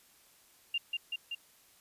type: tone with echo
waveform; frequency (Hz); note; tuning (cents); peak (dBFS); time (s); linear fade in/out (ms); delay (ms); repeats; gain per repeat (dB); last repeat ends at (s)
sine; 2794; F7; 0; -29; 0.74-0.78; 5; 190; 3; -2; 1.35
effects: white hiss -63 dBFS RMS until 1.8 s + resampled to 32000 Hz